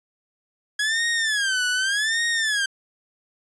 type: tone with vibrato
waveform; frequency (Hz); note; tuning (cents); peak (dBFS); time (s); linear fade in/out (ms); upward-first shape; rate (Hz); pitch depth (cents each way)
sawtooth; 1661.2; G#6; 0; -17; 0.79-2.66; 5; sine; 0.85; 200
effects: resampled to 22050 Hz